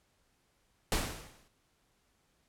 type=noise with exponential decay; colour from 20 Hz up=pink; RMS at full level=-28 dBFS; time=0.92-1.48 s; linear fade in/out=1 ms; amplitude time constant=120 ms; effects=pink hiss -73 dBFS RMS until 2.48 s + low-pass 12000 Hz 12 dB/octave